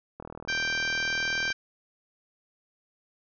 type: click train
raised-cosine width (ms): 1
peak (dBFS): -25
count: 53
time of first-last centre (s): 0.2-1.503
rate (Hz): 39.9
type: harmonic tone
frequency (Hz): 784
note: G5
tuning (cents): 0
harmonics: 2 / 3 / 4 / 5 / 6 / 7 / 8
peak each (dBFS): -28 / -33 / -37 / -42 / -38 / -41 / -43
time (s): 0.48-1.53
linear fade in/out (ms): 10
effects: none